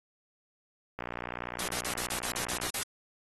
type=click train; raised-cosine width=0.5 ms; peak=-21 dBFS; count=102; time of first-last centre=0.99-2.668 s; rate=60.2 Hz
type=noise bursts; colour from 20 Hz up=white; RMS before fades=-33 dBFS; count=10; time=1.59-2.832 s; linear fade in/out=2 ms; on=90 ms; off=38 ms
effects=AAC 32 kbps